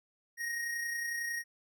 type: tone with amplitude modulation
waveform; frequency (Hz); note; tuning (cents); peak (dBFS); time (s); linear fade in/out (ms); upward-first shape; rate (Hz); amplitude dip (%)
square; 1873; A#6; +8; -33; 0.37-1.44; 50; sine; 31; 35
effects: none